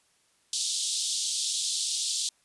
pink band-pass noise, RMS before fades -30 dBFS, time 0.53-2.29 s, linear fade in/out 2 ms, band 3400 to 9600 Hz, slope 48 dB/octave, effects white hiss -67 dBFS RMS until 2.44 s + resampled to 24000 Hz

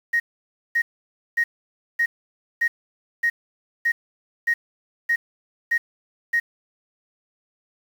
sine tone bursts, 1872 Hz, A#6, 7 cents sharp, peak -16 dBFS, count 11, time 0.13-6.4 s, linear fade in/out 10 ms, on 70 ms, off 550 ms, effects tanh soft clip ceiling -12 dBFS + 7-bit

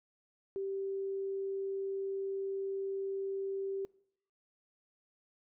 sine tone, 390 Hz, G4, 9 cents flat, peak -34 dBFS, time 0.56-3.85 s, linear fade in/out 0 ms, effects noise-tail reverb RT60 0.7 s tail -23 dB re dry

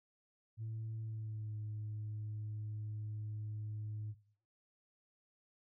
sine tone with pitch glide, 111.1 to 106.7 Hz, A2 to G#2, +17 to +47 cents, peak -38 dBFS, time 0.57-4.15 s, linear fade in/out 50 ms, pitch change -70 cents, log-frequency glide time 1-1.56 s, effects noise-tail reverb RT60 0.6 s tail -20 dB re dry + tanh soft clip ceiling -37 dBFS

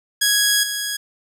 10% pulse tone with level steps, 1661.2 Hz, G#6, in tune, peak -6 / -14 dBFS, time 0.21-0.97 s, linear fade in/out 10 ms, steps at 0.63 s, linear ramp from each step 5 ms, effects none

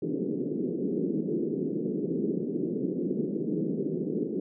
white band-pass noise, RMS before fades -30 dBFS, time 0.02-4.4 s, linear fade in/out 5 ms, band 160 to 420 Hz, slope 48 dB/octave, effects none

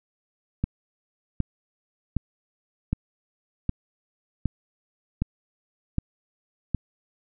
click train, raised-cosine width 5 ms, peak -11 dBFS, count 9, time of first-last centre 0.64-6.747 s, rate 1.31 Hz, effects none

